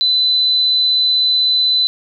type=tone; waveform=sine; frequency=4012 Hz; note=B7; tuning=26 cents sharp; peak=-11 dBFS; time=0.01-1.87 s; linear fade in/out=0 ms; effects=none